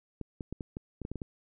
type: clicks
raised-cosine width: 3 ms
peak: -24 dBFS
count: 10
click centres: 0.213 / 0.408 / 0.526 / 0.608 / 0.769 / 1.017 / 1.051 / 1.116 / 1.157 / 1.218 s
effects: none